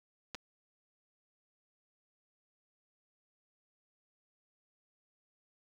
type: clicks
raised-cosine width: 0.2 ms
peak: -23 / -28 dBFS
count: 2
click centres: 0.347 / 0.351 s
effects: 9-bit